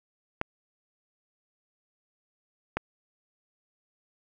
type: clicks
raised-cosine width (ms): 0.5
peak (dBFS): -12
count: 2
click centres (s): 0.414 / 2.77
effects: none